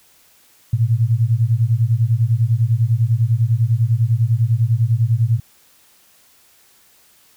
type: beating tone pair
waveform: sine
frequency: 110 / 120 Hz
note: A2 / B2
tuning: 0 / -49 cents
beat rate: 10 Hz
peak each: -16 / -16 dBFS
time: 0.73-5.4 s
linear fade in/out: 5 ms
effects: white hiss -53 dBFS RMS until 7.36 s